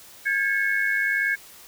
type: tone cluster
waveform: sine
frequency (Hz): 1615 / 1716 / 2197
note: G#6 / A6 / C#7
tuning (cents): -49 / -44 / -16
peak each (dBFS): -23 / -27 / -26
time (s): 0.25-1.36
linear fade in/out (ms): 20
effects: white hiss -47 dBFS RMS until 1.67 s